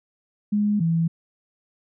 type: tone pair in turn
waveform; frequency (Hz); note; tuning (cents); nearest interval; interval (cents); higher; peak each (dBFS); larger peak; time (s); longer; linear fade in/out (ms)
sine; 207.7 / 165.3; G#3 / E3; 0 / +5; major third; 395; first; -18; neither; 0.52-0.8 / 0.8-1.08; neither; 10
effects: none